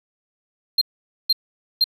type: tone bursts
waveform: triangle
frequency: 4186 Hz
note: C8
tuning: in tune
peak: -12 dBFS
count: 3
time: 0.78-1.842 s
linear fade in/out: 5 ms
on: 34 ms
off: 480 ms
effects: none